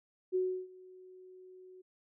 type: tone with ADSR envelope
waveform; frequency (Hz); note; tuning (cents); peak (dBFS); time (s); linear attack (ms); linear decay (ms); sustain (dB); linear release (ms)
sine; 370; F#4; 0; -27; 0.32-1.82; 32; 320; -24; 14
effects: none